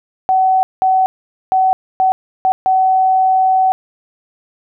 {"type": "tone bursts at uneven times", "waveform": "sine", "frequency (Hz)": 755, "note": "F#5", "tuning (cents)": 35, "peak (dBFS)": -9, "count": 6, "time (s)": [[0.29, 0.63], [0.82, 1.06], [1.52, 1.73], [2, 2.12], [2.45, 2.52], [2.66, 3.72]], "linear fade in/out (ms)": 0, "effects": []}